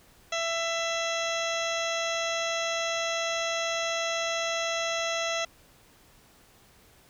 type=harmonic tone with a mistuned harmonic; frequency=666 Hz; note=E5; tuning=18 cents sharp; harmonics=1 / 2 / 3 / 4 / 5 / 6 / 8 / 9 / 10; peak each=-31 / -35 / -35 / -36 / -36 / -39 / -43 / -40 / -43 dBFS; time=0.32-5.45 s; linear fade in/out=5 ms; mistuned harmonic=9; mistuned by=+29 cents; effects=pink hiss -58 dBFS RMS until 7.09 s